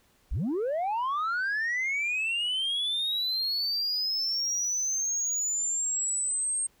sine linear sweep, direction up, 31.01 to 8580 Hz, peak -24 dBFS, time 0.31-6.67 s, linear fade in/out 10 ms, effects tanh soft clip ceiling -25 dBFS + pink hiss -65 dBFS RMS until 6.8 s

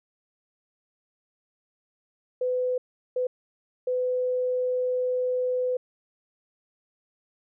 sine tone bursts at uneven times, 503 Hz, B4, 32 cents sharp, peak -23 dBFS, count 3, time 2.41-2.78 / 3.16-3.27 / 3.87-5.77 s, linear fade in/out 5 ms, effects none

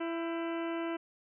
harmonic tone with a mistuned harmonic, 333.6 Hz, E4, 21 cents sharp, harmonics 1 / 2 / 3 / 4 / 5 / 6 / 7 / 8 / 9, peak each -34 / -40 / -44 / -46 / -48 / -50 / -51 / -52 / -53 dBFS, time 0-0.97 s, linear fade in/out 10 ms, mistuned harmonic 5, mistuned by -85 cents, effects none

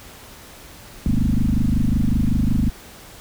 sine tone with frequency modulation, 103.83 Hz, G#2, in tune, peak -15 dBFS, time 1.06-2.7 s, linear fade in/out 0 ms, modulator 25.4 Hz, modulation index 6, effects pink hiss -42 dBFS RMS until 3.2 s

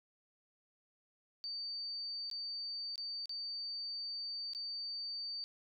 sine tone with dropouts, 4600 Hz, D8, 37 cents flat, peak -39 dBFS, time 1.44-5.44 s, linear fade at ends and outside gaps 0 ms, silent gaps 2.3-2.313 / 2.957-2.979 / 3.257-3.294 / 4.534-4.549 s, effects none

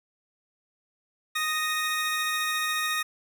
25% pulse tone pair together, 1244.5 / 1859.7 Hz, D#6 / A#6, 0 / -5 cents, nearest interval perfect fifth, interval 695 cents, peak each -25 dBFS, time 1.35-3.03 s, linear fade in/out 10 ms, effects none

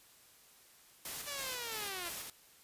white noise with tremolo, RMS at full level -42 dBFS, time 1.05-2.3 s, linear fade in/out 2 ms, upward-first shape square, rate 3 Hz, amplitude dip 35%
5% pulse linear sweep, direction down, 587.3 to 333 Hz, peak -29 dBFS, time 1.26-2.1 s, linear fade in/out 20 ms
effects white hiss -62 dBFS RMS until 2.63 s + resampled to 32000 Hz

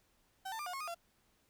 35% pulse tone with pitch steps, 767 / 893 / 1194 / 719 / 1087 / 1236 / 684 Hz, G5 / A5 / D6 / F#5 / C#6 / D#6 / F5, -38 / +25 / +28 / -50 / -34 / -12 / -36 cents, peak -38 dBFS, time 0.45-0.947 s, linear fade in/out 10 ms, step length 71 ms, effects pink hiss -73 dBFS RMS until 1.49 s

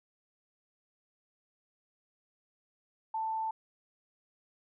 sine tone, 885 Hz, A5, 10 cents sharp, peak -31 dBFS, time 3.14-3.51 s, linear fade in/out 5 ms, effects none

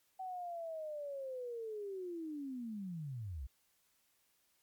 sine linear sweep, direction down, 760 to 57.3 Hz, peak -40 dBFS, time 0.19-3.47 s, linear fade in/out 10 ms, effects white hiss -75 dBFS RMS until 4.62 s + MP3 96 kbps

